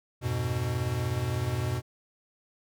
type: chord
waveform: square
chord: F diminished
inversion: none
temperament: equal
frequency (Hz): 87.31 / 103.83 / 123.47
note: F2 / Ab2 / Cb3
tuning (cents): 0 / 0 / 0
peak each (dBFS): -35 / -35 / -30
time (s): 0.21-1.82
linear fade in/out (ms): 50
effects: none